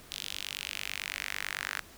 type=tone with high-pass filter sweep; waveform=sawtooth; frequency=49.03 Hz; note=G1; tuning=1 cent sharp; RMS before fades=-38 dBFS; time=0.11-1.81 s; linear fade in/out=0 ms; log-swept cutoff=3500 to 1600 Hz; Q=2.5; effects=pink hiss -53 dBFS RMS until 1.97 s